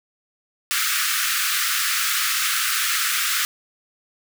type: high-pass noise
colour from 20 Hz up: pink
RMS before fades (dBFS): -22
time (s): 0.71-3.45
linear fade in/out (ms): 0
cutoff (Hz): 1200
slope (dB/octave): 96
effects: none